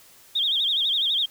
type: tone with vibrato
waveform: sine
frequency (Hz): 3457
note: A7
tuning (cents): -31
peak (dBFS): -20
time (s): 0.35-1.26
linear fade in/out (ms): 10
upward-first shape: sine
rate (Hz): 12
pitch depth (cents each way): 160
effects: white hiss -52 dBFS RMS until 1.3 s